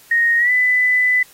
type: tone with pitch glide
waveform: sine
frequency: 1864.7 to 1998.5 Hz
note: A#6 to B6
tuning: 0 to +20 cents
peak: -12 dBFS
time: 0.11-1.23 s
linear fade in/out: 5 ms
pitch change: +120 cents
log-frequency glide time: 0.38-0.51 s
effects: white hiss -47 dBFS RMS until 1.33 s + AAC 48 kbps

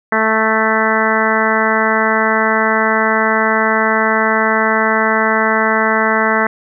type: harmonic tone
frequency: 220 Hz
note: A3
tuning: in tune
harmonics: 1 / 2 / 3 / 4 / 5 / 6 / 7 / 8 / 9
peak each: -20 / -20 / -20 / -20 / -20 / -20 / -20 / -20 / -20 dBFS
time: 0.12-6.47 s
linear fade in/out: 2 ms
effects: none

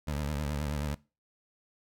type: tone with vibrato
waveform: 20% pulse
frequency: 73.42 Hz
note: D2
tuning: in tune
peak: -26 dBFS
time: 0.07-0.95 s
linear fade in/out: 10 ms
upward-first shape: triangle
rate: 9.4 Hz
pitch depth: 110 cents each way
effects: noise-tail reverb RT60 0.3 s tail -21 dB re dry

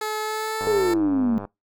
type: tone with pitch glide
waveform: 15% pulse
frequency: 430 to 444.9 Hz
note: A4 to A4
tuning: -40 to +19 cents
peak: -19 dBFS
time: 0.01-0.94 s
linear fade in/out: 5 ms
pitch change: +59 cents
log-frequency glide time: 0.2-0.81 s
type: click train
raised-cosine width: 1 ms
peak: -20 dBFS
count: 86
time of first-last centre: 0.61-1.452 s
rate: 101 Hz
type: exponential sweep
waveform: sine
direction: down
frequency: 440 to 219.1 Hz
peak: -18 dBFS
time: 0.67-1.38 s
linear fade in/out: 0 ms
effects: noise-tail reverb RT60 0.2 s tail -24 dB re dry

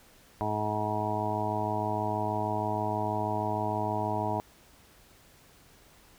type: harmonic tone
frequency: 106.3 Hz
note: G#2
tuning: 41 cents sharp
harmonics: 1 / 2 / 3 / 4 / 6 / 7 / 8 / 9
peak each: -35 / -38 / -38 / -38 / -35 / -35 / -37 / -34 dBFS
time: 0.41-4.4 s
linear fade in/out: 0 ms
effects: pink hiss -58 dBFS RMS until 6.18 s

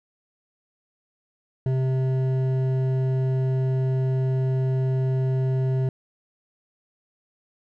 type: tone with hard clipping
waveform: triangle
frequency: 130.81 Hz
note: C3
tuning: in tune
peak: -22 dBFS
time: 1.66-5.89 s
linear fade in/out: 2 ms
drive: 13 dB
effects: none

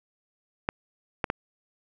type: clicks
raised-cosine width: 0.5 ms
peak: -10 dBFS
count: 3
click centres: 0.689 / 1.242 / 1.301 s
effects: none

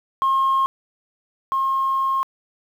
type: tone pair in turn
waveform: sine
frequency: 1073 / 1073 Hz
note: C6 / C6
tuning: +43 / +43 cents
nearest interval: unison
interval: 0 cents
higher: neither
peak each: -14 / -17 dBFS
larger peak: first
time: 0.22-0.66 / 1.52-2.23 s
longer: second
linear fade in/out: 0 ms
effects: tanh soft clip ceiling -13 dBFS + 8-bit

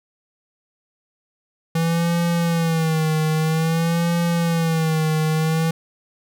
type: tone with vibrato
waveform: square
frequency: 163.4 Hz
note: E3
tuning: 15 cents flat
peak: -18 dBFS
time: 1.75-5.71 s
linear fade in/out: 5 ms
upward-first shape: sine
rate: 0.51 Hz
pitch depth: 76 cents each way
effects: none

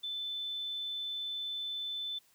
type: tone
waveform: sine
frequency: 3520 Hz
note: A7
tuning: in tune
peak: -35 dBFS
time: 0.03-2.19 s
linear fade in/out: 10 ms
effects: white hiss -67 dBFS RMS until 2.34 s

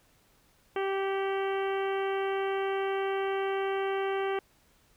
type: harmonic tone with a mistuned harmonic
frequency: 389.6 Hz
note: G4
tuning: 11 cents flat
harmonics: 1 / 2 / 3 / 4 / 5 / 6 / 7 / 8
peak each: -29 / -35 / -39 / -41 / -43 / -45 / -46 / -47 dBFS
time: 0.76-4.39 s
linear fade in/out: 2 ms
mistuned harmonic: 6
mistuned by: -42 cents
effects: pink hiss -65 dBFS RMS until 4.96 s

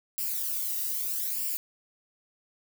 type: noise with flanger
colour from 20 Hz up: violet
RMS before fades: -31 dBFS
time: 0.18-1.57 s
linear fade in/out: 0 ms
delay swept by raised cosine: 0.39 to 1.06 ms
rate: 0.79 Hz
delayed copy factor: +0.7
effects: none

